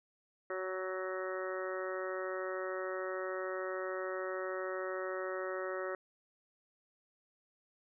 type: harmonic tone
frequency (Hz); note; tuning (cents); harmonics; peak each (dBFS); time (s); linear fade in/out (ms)
186.7; F#3; +16; 2 / 3 / 4 / 5 / 6 / 7 / 8 / 9 / 10; -40 / -40 / -53 / -54 / -48 / -45 / -49 / -54 / -46; 0.5-5.95; 2
effects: none